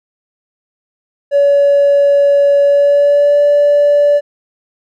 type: tone with pitch glide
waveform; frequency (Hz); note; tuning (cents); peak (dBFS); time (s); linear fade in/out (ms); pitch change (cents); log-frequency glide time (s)
triangle; 567 to 579.9; C#5 to D5; +39 to -22; -3; 1.31-4.21; 50; +39; 2.62-3.41
effects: tanh soft clip ceiling -3 dBFS